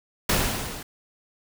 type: noise with level ramp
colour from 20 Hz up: pink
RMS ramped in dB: -20 to -38 dBFS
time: 0.29-0.83 s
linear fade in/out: 5 ms
effects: none